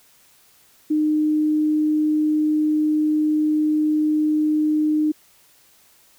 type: tone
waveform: sine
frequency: 305.6 Hz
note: D#4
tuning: 31 cents flat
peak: -16 dBFS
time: 0.9-5.12 s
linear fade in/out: 10 ms
effects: white hiss -55 dBFS RMS until 6.18 s